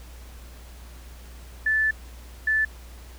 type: tone pair in turn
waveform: sine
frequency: 1750 / 1750 Hz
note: A6 / A6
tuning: -10 / -10 cents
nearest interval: unison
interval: 0 cents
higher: neither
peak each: -19 dBFS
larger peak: neither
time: 1.66-1.91 / 2.47-2.65 s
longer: first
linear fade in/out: 5 ms
effects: added 60 Hz sine -41 dBFS peak until 3.18 s + pink hiss -50 dBFS RMS until 3.18 s